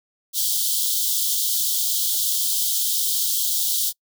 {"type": "high-pass noise", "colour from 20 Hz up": "white", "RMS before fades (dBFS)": -22, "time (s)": [0.33, 3.93], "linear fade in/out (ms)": 50, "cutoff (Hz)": 3100, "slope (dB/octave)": 96, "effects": ["noise-tail reverb RT60 0.1 s tail -26 dB re dry"]}